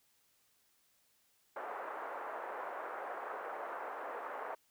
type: band-pass noise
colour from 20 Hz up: pink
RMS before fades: -43 dBFS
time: 1.56-4.55 s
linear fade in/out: 5 ms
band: 500 to 1500 Hz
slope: 24 dB/octave
effects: white hiss -73 dBFS RMS until 4.7 s